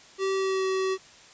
square tone with pitch glide, 385.8 to 379.8 Hz, G4 to F#4, -28 to +45 cents, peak -25 dBFS, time 0.18-0.98 s, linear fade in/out 50 ms, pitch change -27 cents, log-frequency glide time 0.33-0.65 s, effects white hiss -51 dBFS RMS until 1.33 s + resampled to 16000 Hz

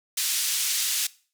white band-pass noise, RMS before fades -26 dBFS, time 0.17-1.07 s, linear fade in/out 5 ms, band 2800 to 9800 Hz, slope 12 dB/octave, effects noise-tail reverb RT60 0.4 s tail -20 dB re dry

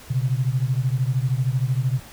sine beating tone pair, 124.4 / 137.4 Hz, B2 / C#3, +13 / -15 cents, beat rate 13 Hz, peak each -21 / -23 dBFS, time 0.1-2 s, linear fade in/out 10 ms, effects pink hiss -44 dBFS RMS until 2.12 s

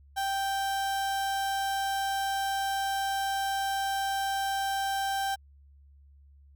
35% pulse tone, 784 Hz, G5, in tune, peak -26 dBFS, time 0.16-5.36 s, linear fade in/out 20 ms, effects added 70 Hz sine -53 dBFS peak until 6.55 s

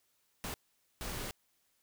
pink noise bursts at uneven times, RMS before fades -40 dBFS, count 2, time 0.44-0.54 / 1.01-1.31 s, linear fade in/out 0 ms, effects white hiss -75 dBFS RMS until 1.82 s

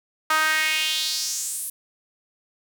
sawtooth tone with high-pass filter sweep, 312.4 Hz, D#4, 7 cents sharp, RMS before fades -24 dBFS, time 0.3-1.7 s, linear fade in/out 5 ms, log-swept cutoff 1200 to 11000 Hz, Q 3, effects none

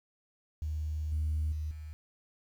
sine tone with level steps, 77 Hz, D#2, 17 cents flat, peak -31 / -27 / -32 / -40 dBFS, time 0.62-1.93 s, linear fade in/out 0 ms, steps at 1.12 / 1.52 / 1.71 s, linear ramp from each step 2 ms, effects tanh soft clip ceiling -25 dBFS + 10-bit

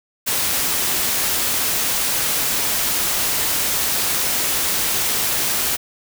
white noise, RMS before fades -20 dBFS, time 0.26-5.77 s, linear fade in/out 20 ms, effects none

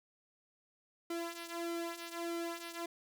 sawtooth tone with flanger, 338.6 Hz, E4, 46 cents sharp, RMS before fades -41 dBFS, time 1.1-2.86 s, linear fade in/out 5 ms, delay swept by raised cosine 1.8 to 3.1 ms, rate 1.6 Hz, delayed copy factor -0.7, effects none

